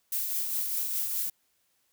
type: noise with tremolo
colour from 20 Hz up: violet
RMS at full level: -29 dBFS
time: 0.12-1.3 s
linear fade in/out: 5 ms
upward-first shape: triangle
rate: 4.9 Hz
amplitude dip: 40%
effects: white hiss -72 dBFS RMS until 1.92 s